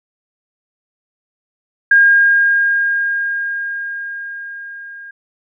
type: tone with level ramp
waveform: sine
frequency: 1618 Hz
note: G#6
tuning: 46 cents flat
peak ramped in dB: -5 to -31 dBFS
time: 1.91-5.11 s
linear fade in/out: 5 ms
effects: none